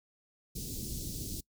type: band-stop noise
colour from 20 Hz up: pink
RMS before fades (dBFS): -39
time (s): 0.55-1.41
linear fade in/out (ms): 10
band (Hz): 350 to 4500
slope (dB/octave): 24
effects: noise-tail reverb RT60 0.1 s tail -23 dB re dry